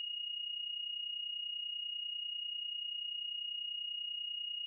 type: tone with amplitude modulation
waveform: sine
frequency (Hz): 2871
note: F7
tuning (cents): +47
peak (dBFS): -35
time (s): 0-4.66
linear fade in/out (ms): 0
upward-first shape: sine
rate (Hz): 30.2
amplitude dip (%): 65
effects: none